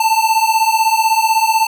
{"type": "beating tone pair", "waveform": "square", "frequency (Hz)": [880, 896], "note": ["A5", "A5"], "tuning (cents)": [0, 31], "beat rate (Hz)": 16, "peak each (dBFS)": -15, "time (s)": [0, 1.67], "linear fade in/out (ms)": 5, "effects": []}